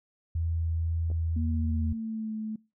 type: tone with vibrato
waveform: sine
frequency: 82.41 Hz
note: E2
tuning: in tune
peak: -26 dBFS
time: 0.35-1.93 s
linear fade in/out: 5 ms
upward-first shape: triangle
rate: 2 Hz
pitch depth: 9 cents each way
type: clicks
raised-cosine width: 2 ms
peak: -32 dBFS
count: 2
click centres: 1.102 / 1.115 s
type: tone with pitch glide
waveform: sine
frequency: 234.2 to 217.3 Hz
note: A#3 to A3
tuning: +8 to -21 cents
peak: -31 dBFS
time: 1.36-2.56 s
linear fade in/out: 5 ms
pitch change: -129 cents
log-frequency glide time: 1.48-2.33 s
effects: noise-tail reverb RT60 0.3 s tail -24 dB re dry